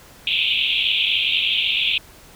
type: band-pass noise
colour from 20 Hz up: white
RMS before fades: -20 dBFS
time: 0.27-1.98 s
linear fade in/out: 2 ms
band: 2400 to 3600 Hz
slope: 96 dB/octave
effects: pink hiss -46 dBFS RMS until 2.35 s